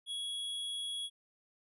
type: tone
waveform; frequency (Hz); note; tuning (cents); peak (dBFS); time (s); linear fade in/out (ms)
square; 3339; G#7; +9; -37; 0.06-1.1; 50
effects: resampled to 24000 Hz